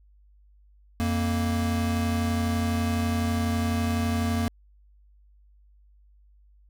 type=tone pair together; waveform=square; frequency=88.23 / 232.7 Hz; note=F2 / A#3; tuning=+18 / -3 cents; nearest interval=octave + perfect fourth; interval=1679 cents; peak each=-27 dBFS; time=1-4.48 s; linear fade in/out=0 ms; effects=added 50 Hz sine -54 dBFS peak until 6.69 s